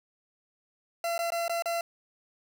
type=tone with dropouts; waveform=40% pulse; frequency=679 Hz; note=F5; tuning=49 cents flat; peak=-27 dBFS; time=1.04-1.81 s; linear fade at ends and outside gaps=2 ms; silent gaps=1.18-1.19 / 1.304-1.32 / 1.481-1.495 / 1.623-1.657 s; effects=none